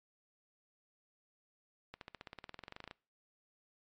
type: accelerating click train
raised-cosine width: 0.3 ms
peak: -30 dBFS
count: 20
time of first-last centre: 1.94-2.911 s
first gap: 72 ms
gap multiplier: 0.96
effects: noise-tail reverb RT60 0.4 s tail -24 dB re dry + MP3 48 kbps